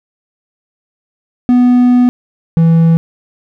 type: tone pair in turn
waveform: triangle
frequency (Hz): 246.9 / 164.79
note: B3 / E3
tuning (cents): 0 / 0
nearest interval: perfect fifth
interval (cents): 700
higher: first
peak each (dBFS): -3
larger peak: neither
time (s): 1.49-2.09 / 2.57-2.97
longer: first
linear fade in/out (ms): 0
effects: none